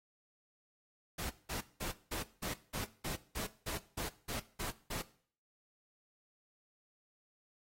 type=noise bursts; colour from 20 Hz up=pink; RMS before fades=-40 dBFS; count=13; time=1.18-5.02 s; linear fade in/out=10 ms; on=120 ms; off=190 ms; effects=noise-tail reverb RT60 0.5 s tail -17 dB re dry + AAC 48 kbps